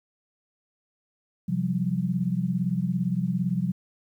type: chord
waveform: sine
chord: C suspended fourth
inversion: none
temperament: equal with one note detuned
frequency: 130.81 / 174.61 / 192.19 Hz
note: C3 / F3 / G3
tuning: 0 / 0 / -34 cents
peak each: -30 / -26 / -28 dBFS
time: 1.48-3.72 s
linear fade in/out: 10 ms
effects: 10-bit